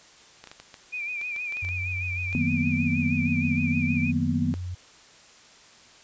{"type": "clicks", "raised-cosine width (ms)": 0.2, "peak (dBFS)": -25, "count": 12, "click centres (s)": [0.44, 0.473, 0.515, 0.6, 0.742, 1.214, 1.363, 1.524, 1.57, 1.649, 1.689, 2.328]}
{"type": "tone with vibrato", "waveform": "sine", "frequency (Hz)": 2411, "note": "D7", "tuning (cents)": 45, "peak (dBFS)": -29, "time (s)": [0.92, 4.12], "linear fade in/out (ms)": 20, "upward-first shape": "sine", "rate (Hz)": 6.4, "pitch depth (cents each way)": 65}
{"type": "tone", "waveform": "sine", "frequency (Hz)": 90.2, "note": "F#2", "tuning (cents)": -44, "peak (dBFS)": -30, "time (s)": [1.62, 4.75], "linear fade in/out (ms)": 10}
{"type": "chord", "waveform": "sine", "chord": "B major seventh", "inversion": "first", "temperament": "just", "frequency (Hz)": [154.34, 185.21, 231.5, 246.9], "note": ["D#3", "F#3", "A#3", "B3"], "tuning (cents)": [-14, 2, -12, 0], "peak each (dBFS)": [-28, -32, -29, -26], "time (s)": [2.35, 4.54], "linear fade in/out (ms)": 0}
{"effects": ["white hiss -52 dBFS RMS until 6.03 s", "resampled to 16000 Hz"]}